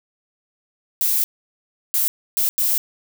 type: noise bursts at uneven times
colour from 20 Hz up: violet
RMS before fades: -19 dBFS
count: 4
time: 1.01-1.24 / 1.94-2.08 / 2.37-2.49 / 2.58-2.78 s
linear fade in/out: 0 ms
effects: none